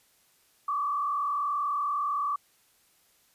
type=tone with frequency modulation; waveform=sine; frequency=1155 Hz; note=D6; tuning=29 cents flat; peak=-26 dBFS; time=0.68-2.36 s; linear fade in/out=5 ms; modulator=39.3 Hz; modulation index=1.1; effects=white hiss -65 dBFS RMS until 3.34 s + resampled to 32000 Hz